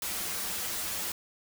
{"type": "noise with comb filter", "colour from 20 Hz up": "white", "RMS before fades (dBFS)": -34, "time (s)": [0.02, 1.12], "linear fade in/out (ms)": 2, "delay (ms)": 7.4, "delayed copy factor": -0.9, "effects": []}